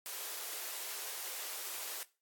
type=high-pass noise; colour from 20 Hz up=white; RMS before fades=-42 dBFS; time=0.06-2.03 s; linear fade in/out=0 ms; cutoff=350 Hz; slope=48 dB/octave; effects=noise-tail reverb RT60 0.3 s tail -18 dB re dry + AAC 64 kbps